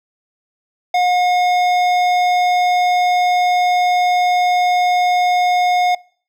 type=tone with hard clipping; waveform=triangle; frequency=720 Hz; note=F#5; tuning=47 cents flat; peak=-14 dBFS; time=0.94-5.95 s; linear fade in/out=5 ms; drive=16 dB; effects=noise-tail reverb RT60 0.5 s tail -25 dB re dry